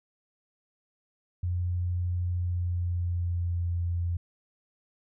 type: tone with pitch glide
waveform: sine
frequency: 88.7 to 86.52 Hz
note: F2 to F2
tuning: +27 to -16 cents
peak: -26 dBFS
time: 1.43-4.17 s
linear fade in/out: 5 ms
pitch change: -43 cents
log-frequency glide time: 2.32-3.71 s
effects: none